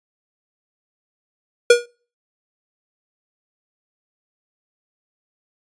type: tone with exponential decay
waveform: square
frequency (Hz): 480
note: B4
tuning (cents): -49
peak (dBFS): -5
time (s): 1.7-1.86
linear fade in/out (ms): 5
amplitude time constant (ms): 34
effects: noise-tail reverb RT60 0.4 s tail -26 dB re dry + resampled to 22050 Hz